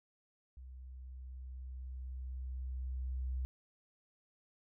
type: tone with level ramp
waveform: sine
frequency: 64 Hz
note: C2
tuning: 38 cents flat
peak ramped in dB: -48 to -34 dBFS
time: 0.57-3.45 s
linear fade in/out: 0 ms
effects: none